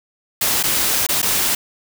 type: noise with dropouts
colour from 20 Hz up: white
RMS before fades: -18 dBFS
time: 0.41-1.55 s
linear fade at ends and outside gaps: 5 ms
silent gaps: 0.629-0.636 / 1.067-1.088 / 1.218-1.227 s
effects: none